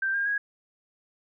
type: tone with pitch steps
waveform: sine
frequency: 1568 / 1609.3 / 1651.7 Hz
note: G6 / G6 / G#6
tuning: 0 / +45 / -10 cents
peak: -24 dBFS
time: 0.02-0.38 s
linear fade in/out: 5 ms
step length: 120 ms
effects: none